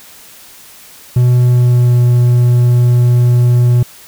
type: tone with pitch glide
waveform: triangle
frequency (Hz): 123.47 to 121.91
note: B2 to B2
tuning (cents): 0 to -22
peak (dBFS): -4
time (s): 1.16-3.83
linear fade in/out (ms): 5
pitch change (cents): -22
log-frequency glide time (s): 1.42-1.96
effects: white hiss -38 dBFS RMS until 4.07 s